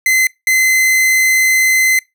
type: tone pair in turn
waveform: 45% pulse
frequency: 2052 / 2052 Hz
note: C7 / C7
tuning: -34 / -34 cents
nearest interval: unison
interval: 0 cents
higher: neither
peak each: -9 dBFS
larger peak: neither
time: 0.06-0.27 / 0.47-1.99 s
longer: second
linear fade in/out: 2 ms
effects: noise-tail reverb RT60 0.2 s tail -24 dB re dry